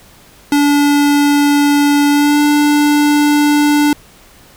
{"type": "tone with pitch glide", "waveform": "square", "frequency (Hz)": [288.5, 293.9], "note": ["D4", "D4"], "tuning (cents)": [-31, 1], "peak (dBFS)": -9, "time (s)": [0.52, 3.93], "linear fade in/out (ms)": 2, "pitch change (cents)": 32, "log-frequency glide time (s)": [2.1, 2.4], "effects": ["pink hiss -43 dBFS RMS until 4.56 s"]}